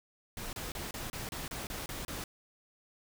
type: noise bursts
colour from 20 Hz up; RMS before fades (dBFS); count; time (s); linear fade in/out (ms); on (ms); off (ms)
pink; -40; 10; 0.37-2.24; 2; 160; 30
effects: none